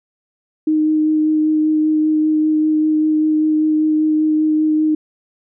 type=tone with vibrato; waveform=sine; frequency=309.3 Hz; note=D#4; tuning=10 cents flat; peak=-12 dBFS; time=0.67-4.95 s; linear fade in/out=5 ms; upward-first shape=sine; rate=5.1 Hz; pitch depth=10 cents each way; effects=none